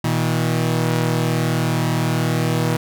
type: tone pair together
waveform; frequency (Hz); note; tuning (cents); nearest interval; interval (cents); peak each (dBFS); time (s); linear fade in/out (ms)
sawtooth; 120 / 160.18; B2 / E3; -49 / -49; perfect fourth; 500; -16; 0.04-2.77; 5
effects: none